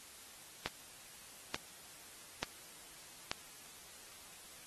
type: click train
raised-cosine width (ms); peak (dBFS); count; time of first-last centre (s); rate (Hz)
0.2; -17; 4; 0.66-3.315; 1.13
effects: white hiss -55 dBFS RMS until 4.66 s + AAC 32 kbps